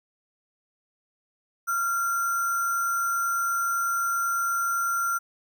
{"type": "tone with sample-and-hold", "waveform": "sine", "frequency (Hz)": 1381, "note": "F6", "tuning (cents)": -20, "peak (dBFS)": -23, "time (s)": [1.67, 5.19], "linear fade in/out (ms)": 20, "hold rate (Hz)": 7350, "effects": []}